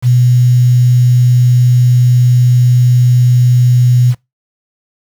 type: tone with quantisation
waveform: sine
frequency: 123.7 Hz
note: B2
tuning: 3 cents sharp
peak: -5 dBFS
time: 0.02-4.15 s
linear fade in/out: 50 ms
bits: 5
effects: noise-tail reverb RT60 0.2 s tail -23 dB re dry